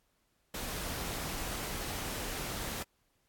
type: noise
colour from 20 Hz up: pink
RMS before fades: -38 dBFS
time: 0.54-2.83 s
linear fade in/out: 5 ms
effects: pink hiss -75 dBFS RMS until 3.28 s + AAC 64 kbps